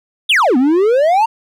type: exponential two-way sweep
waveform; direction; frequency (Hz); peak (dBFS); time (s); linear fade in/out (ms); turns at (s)
triangle; down then up; 3726 to 241.2 to 936; -7; 0.29-1.26; 10; 0.57
effects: none